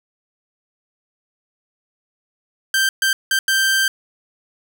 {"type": "tone bursts at uneven times", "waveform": "sawtooth", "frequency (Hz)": 1568, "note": "G6", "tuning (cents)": 0, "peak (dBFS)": -11, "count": 4, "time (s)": [[2.74, 2.89], [3.02, 3.13], [3.31, 3.39], [3.48, 3.88]], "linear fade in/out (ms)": 2, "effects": []}